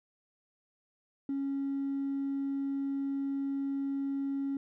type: tone with hard clipping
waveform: sine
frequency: 275.9 Hz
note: C#4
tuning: 8 cents flat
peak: -31 dBFS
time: 1.29-4.57 s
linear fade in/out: 2 ms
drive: 1 dB
effects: none